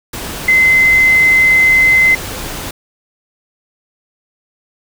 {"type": "tone in noise", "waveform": "sine", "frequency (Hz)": 2058, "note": "C7", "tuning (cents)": -29, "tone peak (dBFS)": -6, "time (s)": [0.48, 2.15], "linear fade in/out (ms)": 5, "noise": "pink", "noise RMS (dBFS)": -24, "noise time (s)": [0.13, 2.71], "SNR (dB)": 15, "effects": []}